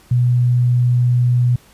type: tone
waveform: sine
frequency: 122.9 Hz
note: B2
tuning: 8 cents flat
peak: -11 dBFS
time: 0.11-1.56 s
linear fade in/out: 5 ms
effects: pink hiss -49 dBFS RMS until 1.73 s + resampled to 32000 Hz